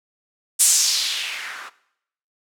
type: noise with low-pass filter sweep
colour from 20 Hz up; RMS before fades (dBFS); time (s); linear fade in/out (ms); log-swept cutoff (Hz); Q
violet; -21; 0.59-1.7; 20; 9100 to 1200; 2.3
effects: noise-tail reverb RT60 0.7 s tail -18 dB re dry